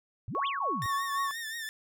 sine exponential two-way sweep, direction up then down, 91.3 to 3638 to 92.4 Hz, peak -34 dBFS, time 0.28-0.86 s, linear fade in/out 0 ms, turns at 0.47 s
sine tone with tremolo, 1108.7 Hz, C#6, in tune, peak -27 dBFS, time 0.35-1.31 s, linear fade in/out 0 ms, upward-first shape sine, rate 3.8 Hz, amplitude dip 50%
sawtooth tone with vibrato, 1805 Hz, A6, 44 cents sharp, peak -32 dBFS, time 0.82-1.69 s, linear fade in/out 0 ms, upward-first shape triangle, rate 5.7 Hz, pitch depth 78 cents each way
effects none

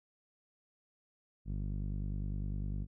sawtooth tone with low-pass filter, 49.96 Hz, G1, 34 cents sharp, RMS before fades -37 dBFS, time 1.45-2.87 s, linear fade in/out 50 ms, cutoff 190 Hz, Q 1.5, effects none

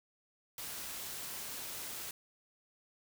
white noise, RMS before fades -43 dBFS, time 0.58-2.11 s, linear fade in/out 2 ms, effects none

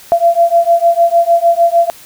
sine beating tone pair, 678 / 684.6 Hz, E5 / F5, +49 / -35 cents, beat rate 6.6 Hz, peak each -10 dBFS, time 0.12-1.9 s, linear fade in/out 0 ms, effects white hiss -38 dBFS RMS until 2.05 s

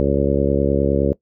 harmonic tone, 69.7 Hz, C#2, 10 cents sharp, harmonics 1 / 2 / 3 / 4 / 5 / 6 / 7 / 8, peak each -23 / -23 / -23 / -23 / -23 / -23 / -23 / -23 dBFS, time 0-1.13 s, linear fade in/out 0 ms, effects noise-tail reverb RT60 0.1 s tail -19 dB re dry

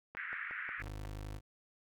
click train, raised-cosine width 0.5 ms, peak -32 dBFS, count 6, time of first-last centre 0.15-1.051 s, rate 5.55 Hz
white band-pass noise, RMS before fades -42 dBFS, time 0.17-0.82 s, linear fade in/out 0 ms, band 1400 to 2100 Hz, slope 48 dB/octave
25% pulse tone, 51.5 Hz, G#1, 14 cents flat, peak -38 dBFS, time 0.78-1.41 s, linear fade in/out 50 ms
effects none

